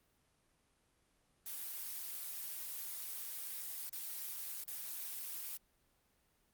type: noise with dropouts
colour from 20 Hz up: blue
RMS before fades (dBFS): -44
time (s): 1.46-5.57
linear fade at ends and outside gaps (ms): 2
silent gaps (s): 3.893-3.928 / 4.639-4.678
effects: pink hiss -75 dBFS RMS until 6.53 s + Opus 32 kbps